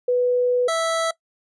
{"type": "tone pair in turn", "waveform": ["sine", "25% pulse"], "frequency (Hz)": [493.9, 657.1], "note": ["B4", "E5"], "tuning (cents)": [0, -6], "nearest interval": "perfect fourth", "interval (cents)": 494, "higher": "second", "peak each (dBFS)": -16, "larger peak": "neither", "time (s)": [[0.08, 0.68], [0.68, 1.11]], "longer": "first", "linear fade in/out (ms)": 5, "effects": ["noise-tail reverb RT60 0.1 s tail -20 dB re dry", "resampled to 24000 Hz"]}